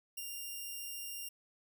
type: tone with ADSR envelope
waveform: 5% pulse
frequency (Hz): 2794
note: F7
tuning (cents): 0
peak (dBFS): -29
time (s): 0.17-1.29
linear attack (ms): 9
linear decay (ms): 30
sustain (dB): -3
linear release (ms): 8
effects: none